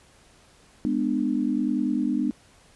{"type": "chord", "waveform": "sine", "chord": "G# diminished", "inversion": "none", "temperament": "just", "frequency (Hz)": [207.7, 249.2, 299], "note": ["G#3", "B3", "D4"], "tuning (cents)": [0, 16, 31], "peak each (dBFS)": [-28, -25, -26], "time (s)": [0.85, 2.31], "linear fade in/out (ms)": 0, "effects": ["pink hiss -56 dBFS RMS until 2.75 s", "resampled to 24000 Hz"]}